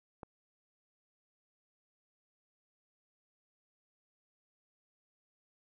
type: click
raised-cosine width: 1 ms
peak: -30 dBFS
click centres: 0.232 s
effects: none